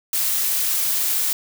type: noise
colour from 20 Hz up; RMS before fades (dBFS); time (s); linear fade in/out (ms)
blue; -21; 0.13-1.33; 2
effects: none